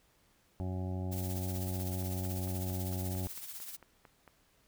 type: harmonic tone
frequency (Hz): 92.5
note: F#2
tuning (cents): 0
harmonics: 1 / 2 / 3 / 4 / 6 / 7 / 8 / 9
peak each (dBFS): -35 / -41 / -45 / -47 / -51 / -52 / -53 / -54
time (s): 0.6-3.27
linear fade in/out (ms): 0
type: noise with tremolo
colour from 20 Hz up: blue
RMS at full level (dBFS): -42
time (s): 1.11-3.77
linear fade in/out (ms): 20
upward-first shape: triangle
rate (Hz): 16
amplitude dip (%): 60
type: click train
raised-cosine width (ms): 0.5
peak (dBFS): -38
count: 12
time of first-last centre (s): 1.8-4.277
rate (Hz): 4.44
effects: pink hiss -69 dBFS RMS until 4.67 s